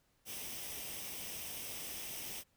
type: noise with comb filter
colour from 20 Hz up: white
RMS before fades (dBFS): -44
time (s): 0.25-2.44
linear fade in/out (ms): 50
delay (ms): 0.35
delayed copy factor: +0.55
effects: pink hiss -75 dBFS RMS until 2.56 s